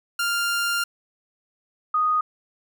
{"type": "tone pair in turn", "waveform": ["sawtooth", "sine"], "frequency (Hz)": [1396.9, 1241.5], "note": ["F6", "D#6"], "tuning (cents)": [0, -4], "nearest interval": "major second", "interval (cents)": 204, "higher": "first", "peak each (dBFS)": -18, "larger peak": "neither", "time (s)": [[0.19, 0.84], [1.94, 2.21]], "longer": "first", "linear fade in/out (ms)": 5, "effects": []}